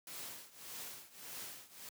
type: noise with tremolo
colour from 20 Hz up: white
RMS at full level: -45 dBFS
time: 0.07-1.89 s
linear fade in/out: 2 ms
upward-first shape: triangle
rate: 1.7 Hz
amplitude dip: 90%
effects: high-pass 100 Hz 12 dB/octave